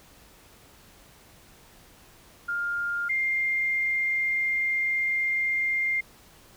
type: tone pair in turn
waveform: sine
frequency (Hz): 1406 / 2108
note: F6 / C7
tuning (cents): +11 / +12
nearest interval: perfect fifth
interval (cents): 701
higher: second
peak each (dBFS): -26 / -23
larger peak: second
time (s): 2.48-3.09 / 3.09-6.01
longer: second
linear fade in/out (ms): 10
effects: pink hiss -54 dBFS RMS until 6.56 s